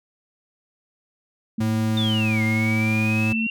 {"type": "tone with vibrato", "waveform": "sine", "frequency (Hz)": 221.8, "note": "A3", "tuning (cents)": 14, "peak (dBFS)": -22, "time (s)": [1.58, 3.47], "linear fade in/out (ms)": 5, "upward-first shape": "sine", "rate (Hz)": 1.2, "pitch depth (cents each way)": 23}
{"type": "tone", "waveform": "square", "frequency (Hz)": 108.9, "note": "A2", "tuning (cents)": -17, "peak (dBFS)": -23, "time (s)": [1.6, 3.33], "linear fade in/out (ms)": 10}
{"type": "exponential two-way sweep", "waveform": "sine", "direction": "down then up", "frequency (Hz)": [3650, 2100, 2770], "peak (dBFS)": -24, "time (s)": [1.97, 3.5], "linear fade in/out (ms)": 2, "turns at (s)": 2.43}
{"effects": []}